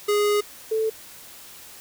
square / sine tone pair in turn, 414.3 / 440.7 Hz, G#4 / A4, -4 / +3 cents, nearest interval minor second, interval 107 cents, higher second, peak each -19 / -20 dBFS, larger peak first, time 0.08-0.41 / 0.71-0.9 s, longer first, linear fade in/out 10 ms, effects white hiss -44 dBFS RMS until 1.8 s

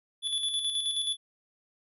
square tone with tremolo, 3450 Hz, A7, 35 cents flat, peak -27 dBFS, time 0.22-1.17 s, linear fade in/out 50 ms, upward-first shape square, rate 9.4 Hz, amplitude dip 45%, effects resampled to 32000 Hz

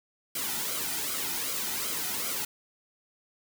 white noise with flanger, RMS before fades -32 dBFS, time 0.35-2.45 s, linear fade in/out 5 ms, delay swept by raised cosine 1.1 to 1.84 ms, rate 2.6 Hz, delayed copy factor -0.65, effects none

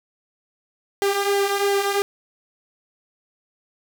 sawtooth tone with flanger, 400 Hz, G4, 35 cents sharp, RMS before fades -21 dBFS, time 1.02-2.02 s, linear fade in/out 0 ms, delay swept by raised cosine 0.76 to 2.96 ms, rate 2.9 Hz, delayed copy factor -0.55, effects none

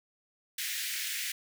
pink high-pass noise, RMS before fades -35 dBFS, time 0.58-1.32 s, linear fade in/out 5 ms, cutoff 1700 Hz, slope 48 dB/octave, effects none

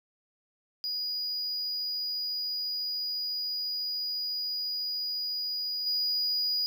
triangle tone with level steps, 4907 Hz, D#8, 25 cents flat, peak -29 / -25 dBFS, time 0.84-6.66 s, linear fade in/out 0 ms, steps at 5.86 s, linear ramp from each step 10 ms, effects none

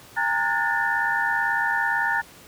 sine tone cluster, 807 / 916 / 1450 / 1709 / 1787 Hz, G#5 / A#5 / F#6 / G#6 / A6, -50 / -31 / -35 / +49 / +26 cents, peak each -31 / -26 / -26 / -30 / -25 dBFS, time 0.16-2.22 s, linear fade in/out 20 ms, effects pink hiss -47 dBFS RMS until 2.47 s + high-pass 80 Hz 12 dB/octave

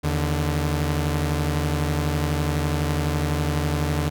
sawtooth tone pair together, 79.41 / 146.83 Hz, D#2 / D3, +36 / 0 cents, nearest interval major seventh, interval 1064 cents, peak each -20 / -20 dBFS, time 0.03-4.1 s, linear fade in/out 20 ms, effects none

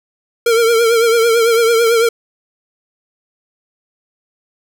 square tone with vibrato, 460.3 Hz, A#4, 22 cents flat, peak -10 dBFS, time 0.46-2.09 s, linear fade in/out 5 ms, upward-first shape triangle, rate 9 Hz, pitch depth 65 cents each way, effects none

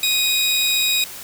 sawtooth tone pair together, 2479 / 3807 Hz, D#7 / A#7, -7 / +36 cents, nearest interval perfect fifth, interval 743 cents, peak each -18 / -15 dBFS, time 0.03-1.04 s, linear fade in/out 2 ms, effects white hiss -35 dBFS RMS until 1.23 s

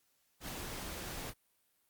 pink noise with ADSR envelope, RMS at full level -41 dBFS, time 0.4-1.34 s, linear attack 83 ms, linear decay 7 ms, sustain -2 dB, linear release 47 ms, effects white hiss -75 dBFS RMS until 1.89 s + Opus 48 kbps

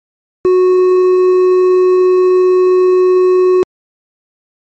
triangle tone with hard clipping, 367.4 Hz, F#4, 12 cents flat, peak -7 dBFS, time 0.45-3.63 s, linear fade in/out 0 ms, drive 7 dB, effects MP3 32 kbps

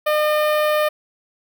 sawtooth tone with notch filter, 606 Hz, D#5, 46 cents flat, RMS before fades -18 dBFS, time 0.06-0.89 s, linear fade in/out 10 ms, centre 6800 Hz, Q 0.5, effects none

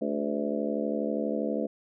harmonic tone with a mistuned harmonic, 72.4 Hz, D2, 24 cents flat, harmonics 3 / 4 / 5 / 6 / 7 / 8 / 9, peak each -32 / -33 / -38 / -37 / -33 / -37 / -37 dBFS, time 0.01-1.67 s, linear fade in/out 10 ms, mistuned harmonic 6, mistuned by -66 cents, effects none

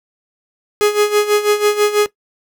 45% pulse tone with tremolo, 417.1 Hz, G#4, 7 cents sharp, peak -9 dBFS, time 0.81-2.06 s, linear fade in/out 0 ms, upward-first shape sine, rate 6.1 Hz, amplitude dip 75%, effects noise-tail reverb RT60 0.1 s tail -17 dB re dry

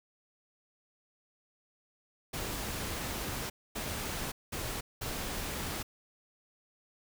pink noise bursts at uneven times, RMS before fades -37 dBFS, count 4, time 2.33-3.5 / 3.75-4.32 / 4.52-4.81 / 5.01-5.83 s, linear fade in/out 10 ms, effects none

